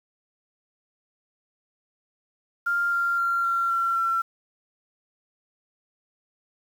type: tone with pitch steps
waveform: sine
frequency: 1396.9 / 1388.1 / 1379.3 / 1370.5 / 1361.8 / 1353.2 Hz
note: F6 / F6 / F6 / F6 / F6 / E6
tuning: 0 / -11 / -22 / -33 / -44 / +45 cents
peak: -21 dBFS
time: 2.66-4.22 s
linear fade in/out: 10 ms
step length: 260 ms
effects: 8-bit